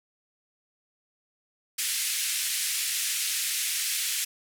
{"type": "band-pass noise", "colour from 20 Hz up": "white", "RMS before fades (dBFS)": -29, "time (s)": [1.78, 4.25], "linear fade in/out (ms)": 10, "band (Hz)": [1900, 12000], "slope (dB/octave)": 24, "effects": []}